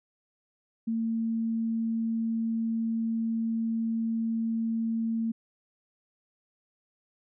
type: tone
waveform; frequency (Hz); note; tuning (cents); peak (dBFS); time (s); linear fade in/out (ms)
sine; 226.5; A#3; -50; -26; 0.87-5.32; 10
effects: none